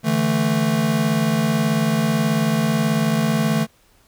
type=chord; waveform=square; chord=D suspended second; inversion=none; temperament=just; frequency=146.83 / 165.19 / 220.2 Hz; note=D3 / E3 / A3; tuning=0 / +4 / +2 cents; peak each=-24 / -23 / -20 dBFS; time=0.03-3.67 s; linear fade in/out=50 ms; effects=pink hiss -57 dBFS RMS until 4.07 s